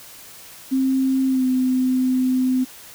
sine tone with pitch glide, 264.5 to 256.5 Hz, C4 to C4, +19 to -34 cents, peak -16 dBFS, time 0.71-2.65 s, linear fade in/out 20 ms, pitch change -53 cents, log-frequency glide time 1.27-1.45 s, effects white hiss -42 dBFS RMS until 2.94 s

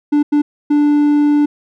triangle tone bursts at uneven times, 293.7 Hz, D4, in tune, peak -7 dBFS, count 3, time 0.12-0.23 / 0.32-0.42 / 0.7-1.46 s, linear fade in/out 10 ms, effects none

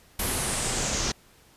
pink noise with low-pass filter sweep, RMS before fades -28 dBFS, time 0.19-1.12 s, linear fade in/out 5 ms, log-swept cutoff 12000 to 5800 Hz, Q 3.5, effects pink hiss -57 dBFS RMS until 1.56 s + resampled to 32000 Hz

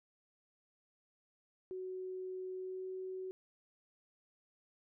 sine tone with pitch glide, 371.9 to 374.5 Hz, F#4 to F#4, +9 to +21 cents, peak -40 dBFS, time 1.71-3.31 s, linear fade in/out 0 ms, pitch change +12 cents, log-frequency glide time 2.54-2.87 s, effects none

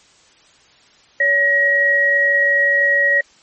sine tone pair together, 565 / 1899 Hz, C#5 / A#6, +33 / +32 cents, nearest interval octave + major sixth, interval 2099 cents, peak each -21 / -12 dBFS, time 1.2-3.21 s, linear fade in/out 5 ms, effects white hiss -51 dBFS RMS until 3.42 s + MP3 32 kbps

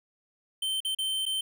square tone with dropouts, 3103 Hz, G7, 18 cents flat, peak -28 dBFS, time 0.62-1.41 s, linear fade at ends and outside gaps 5 ms, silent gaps 0.804-0.848 / 0.949-0.986 / 1.255-1.262 s, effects none

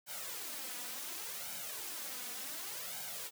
white noise with flanger, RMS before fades -43 dBFS, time 0.06-3.31 s, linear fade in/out 50 ms, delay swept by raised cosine 1.3 to 4.1 ms, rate 0.68 Hz, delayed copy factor +0.7, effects high-pass 150 Hz 12 dB/octave

